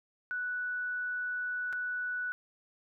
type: tone with dropouts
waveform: sine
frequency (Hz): 1480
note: F#6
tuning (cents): 0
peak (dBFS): -32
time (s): 0.31-2.32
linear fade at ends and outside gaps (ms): 0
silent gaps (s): 1.727-1.731
effects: none